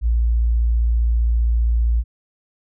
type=tone; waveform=sine; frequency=57.6 Hz; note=A#1; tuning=20 cents flat; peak=-14 dBFS; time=0.01-2.04 s; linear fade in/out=50 ms; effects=none